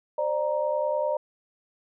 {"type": "tone cluster", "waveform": "sine", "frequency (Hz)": [527, 597, 937], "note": ["C5", "D5", "A#5"], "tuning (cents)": [12, 28, 9], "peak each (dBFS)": [-30, -25, -31], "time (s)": [0.18, 1.17], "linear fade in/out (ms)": 5, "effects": []}